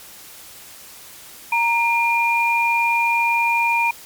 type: tone pair together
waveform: sine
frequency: 932.3 / 2407 Hz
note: A#5 / D7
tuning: 0 / +42 cents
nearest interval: octave + major third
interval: 1642 cents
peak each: -18 dBFS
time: 1.52-3.91 s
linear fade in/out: 5 ms
effects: white hiss -41 dBFS RMS until 4.05 s + MP3 96 kbps

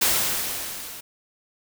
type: noise with level ramp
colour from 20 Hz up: white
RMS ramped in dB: -19 to -39 dBFS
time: 0.01-1.01 s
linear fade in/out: 10 ms
effects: none

